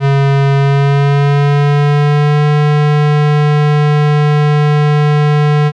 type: tone with pitch glide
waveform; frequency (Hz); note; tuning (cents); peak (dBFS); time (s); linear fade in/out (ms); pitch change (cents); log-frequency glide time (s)
square; 138.59 to 148.54; C#3 to D3; 0 to +20; -8; 0-5.72; 50; +120; 0.55-2.45
effects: low-pass 3000 Hz 12 dB/octave